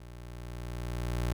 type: tone with level ramp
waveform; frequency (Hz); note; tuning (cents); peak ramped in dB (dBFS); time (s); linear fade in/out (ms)
25% pulse; 60; B1; -49; -42 to -24; 0-1.33; 5
effects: none